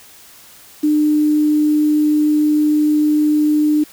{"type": "tone with quantisation", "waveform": "sine", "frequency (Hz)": 301.1, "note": "D4", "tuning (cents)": 43, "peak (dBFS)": -11, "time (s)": [0.83, 3.84], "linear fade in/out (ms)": 10, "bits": 6, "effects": ["white hiss -43 dBFS RMS until 3.92 s"]}